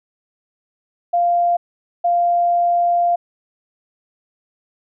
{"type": "tone pair in turn", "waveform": "sine", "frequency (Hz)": [696, 696], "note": ["F5", "F5"], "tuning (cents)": [-6, -6], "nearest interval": "unison", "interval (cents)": 0, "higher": "neither", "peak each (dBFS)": -13, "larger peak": "neither", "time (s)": [[1.13, 1.57], [2.04, 3.16]], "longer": "second", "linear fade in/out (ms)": 10, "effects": []}